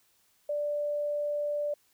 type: tone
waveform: sine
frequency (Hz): 587.3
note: D5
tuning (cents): 0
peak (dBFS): -28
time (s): 0.49-1.74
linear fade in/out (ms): 5
effects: white hiss -68 dBFS RMS until 1.93 s

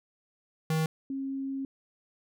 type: tone pair in turn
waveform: square / sine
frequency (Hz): 158.6 / 270.6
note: D#3 / C#4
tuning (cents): +33 / -42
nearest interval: major sixth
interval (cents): 925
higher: second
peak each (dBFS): -26 / -31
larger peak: first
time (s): 0.7-0.86 / 1.1-1.65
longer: second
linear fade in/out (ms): 2
effects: none

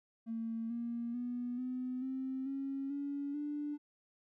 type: tone with pitch steps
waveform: triangle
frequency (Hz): 226.8 / 235.3 / 244.2 / 253.4 / 262.9 / 272.8 / 283.1 / 293.8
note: A#3 / A#3 / B3 / B3 / C4 / C#4 / C#4 / D4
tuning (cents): -47 / +16 / -19 / +45 / +8 / -28 / +37 / +1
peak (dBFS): -32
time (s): 0.26-3.78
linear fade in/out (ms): 50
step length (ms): 440
effects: tanh soft clip ceiling -34 dBFS

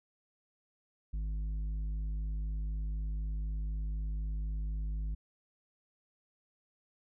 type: tone with tanh clipping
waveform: sine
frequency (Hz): 52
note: G#1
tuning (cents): +3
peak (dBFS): -34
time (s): 1.13-5.15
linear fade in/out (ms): 10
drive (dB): 7
effects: none

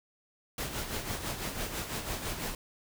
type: noise with tremolo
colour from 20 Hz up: pink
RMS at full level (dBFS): -34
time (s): 0.58-2.55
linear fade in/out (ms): 2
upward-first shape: sine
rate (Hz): 6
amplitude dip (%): 55
effects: none

